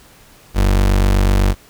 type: tone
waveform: 35% pulse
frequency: 48 Hz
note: G1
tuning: 36 cents flat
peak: -9 dBFS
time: 0.54-1.55 s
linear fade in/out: 50 ms
effects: pink hiss -46 dBFS RMS until 1.69 s